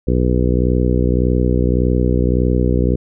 harmonic tone, 61.74 Hz, B1, in tune, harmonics 1 / 2 / 3 / 4 / 5 / 6 / 7 / 8, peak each -16 / -19 / -21 / -22 / -23 / -24 / -24 / -25 dBFS, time 0.07-2.96 s, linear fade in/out 10 ms, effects none

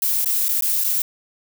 violet noise with dropouts, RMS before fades -20 dBFS, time 0.02-1.02 s, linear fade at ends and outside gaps 2 ms, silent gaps 0.246-0.258 / 0.484-0.49 / 0.609-0.622 / 0.839-0.843 s, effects none

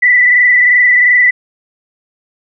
sine tone with frequency modulation, 1975 Hz, B6, in tune, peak -5 dBFS, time 0.02-1.31 s, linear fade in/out 10 ms, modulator 22.8 Hz, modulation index 1.9, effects none

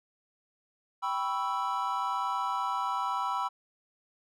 triangle chord, C# half-diminished seventh, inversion second, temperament equal, 784 / 987.8 / 1108.7 / 1318.5 Hz, G5 / B5 / C#6 / E6, 0 / 0 / 0 / 0 cents, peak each -34 / -30 / -36 / -32 dBFS, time 1.02-3.49 s, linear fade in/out 20 ms, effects none

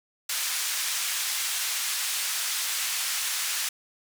white band-pass noise, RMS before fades -29 dBFS, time 0.29-3.69 s, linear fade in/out 5 ms, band 1400 to 10000 Hz, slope 12 dB/octave, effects none

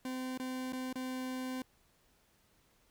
40% pulse tone with dropouts, 257.2 Hz, C4, 30 cents flat, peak -36 dBFS, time 0.05-1.62 s, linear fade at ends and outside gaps 2 ms, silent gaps 0.376-0.398 / 0.724-0.731 / 0.928-0.956 s, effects pink hiss -70 dBFS RMS until 2.9 s

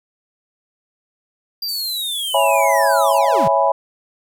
square linear sweep, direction down, 4796 to 116.54 Hz, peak -22 dBFS, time 1.62-3.48 s, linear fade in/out 5 ms
white band-pass noise, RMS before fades -33 dBFS, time 1.68-3.19 s, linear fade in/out 10 ms, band 7400 to 13000 Hz, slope 48 dB/octave
sine chord, C# minor seventh, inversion none, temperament equal, 554.4 / 659.3 / 830.6 / 987.8 Hz, C#5 / E5 / G#5 / B5, 0 / 0 / 0 / 0 cents, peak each -18 dBFS, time 2.34-3.72 s, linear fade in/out 5 ms
effects none

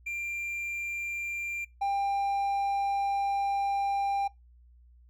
triangle tone pair in turn, 2378 / 795.9 Hz, D7 / G5, +21 / +26 cents, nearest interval octave + perfect fifth, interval 1895 cents, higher first, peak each -30 / -24 dBFS, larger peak second, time 0.06-1.65 / 1.81-4.28 s, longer second, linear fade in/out 10 ms, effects noise-tail reverb RT60 0.2 s tail -23 dB re dry + added 60 Hz sine -54 dBFS peak until 5.09 s

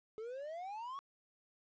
triangle exponential sweep, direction up, 425 to 1134 Hz, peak -40 dBFS, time 0.18-0.99 s, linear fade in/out 0 ms, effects resampled to 16000 Hz + 12-bit

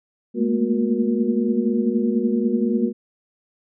sine tone cluster, 211.9 / 225.5 / 235.9 / 364.2 / 473.6 Hz, G#3 / A3 / A#3 / F#4 / A#4, +35 / +43 / +21 / -27 / +27 cents, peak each -24 / -25 / -21 / -25 / -29 dBFS, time 0.34-2.93 s, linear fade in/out 50 ms, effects none

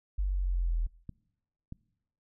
sine linear sweep, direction down, 49 to 40.12 Hz, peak -26 dBFS, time 0.18-0.87 s, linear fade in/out 10 ms
clicks, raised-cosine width 5 ms, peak -28 dBFS, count 2, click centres 1.093 / 1.724 s
effects noise-tail reverb RT60 0.9 s tail -24 dB re dry

